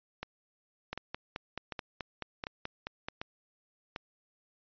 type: two click trains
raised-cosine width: 0.3 ms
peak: -20 / -21 dBFS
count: 11 / 6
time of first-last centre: 0.93-3.085 / 0.23-3.961 s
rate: 4.64 / 1.34 Hz
effects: resampled to 11025 Hz